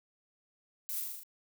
violet noise with echo, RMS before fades -38 dBFS, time 0.89-1 s, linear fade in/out 0 ms, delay 39 ms, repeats 6, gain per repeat -2 dB, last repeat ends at 1.234 s, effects none

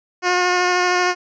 10% pulse tone with vibrato, 359.4 Hz, F4, 50 cents sharp, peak -7 dBFS, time 0.22-1.15 s, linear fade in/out 50 ms, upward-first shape square, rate 13 Hz, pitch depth 9 cents each way, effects resampled to 16000 Hz

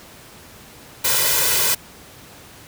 white noise with comb filter, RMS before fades -18 dBFS, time 1.04-1.75 s, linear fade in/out 10 ms, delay 2 ms, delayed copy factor +0.8, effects pink hiss -43 dBFS RMS until 2.67 s + high-pass 60 Hz 12 dB/octave

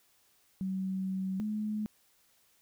sine tone pair in turn, 189.6 / 212.8 Hz, F#3 / G#3, +43 / +42 cents, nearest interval major second, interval 199 cents, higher second, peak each -31 / -31 dBFS, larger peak neither, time 0.61-1.4 / 1.4-1.86 s, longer first, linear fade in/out 0 ms, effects white hiss -68 dBFS RMS until 2.61 s

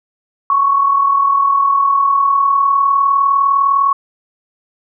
sine tone pair together, 1073 / 1112.8 Hz, C6 / C#6, +43 / +6 cents, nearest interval minor second, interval 63 cents, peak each -19 / -10 dBFS, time 0.5-3.93 s, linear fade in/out 2 ms, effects none

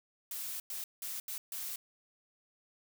blue noise bursts at uneven times, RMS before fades -40 dBFS, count 5, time 0.31-0.6 / 0.7-0.84 / 1.02-1.2 / 1.28-1.38 / 1.52-1.76 s, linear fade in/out 2 ms, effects none

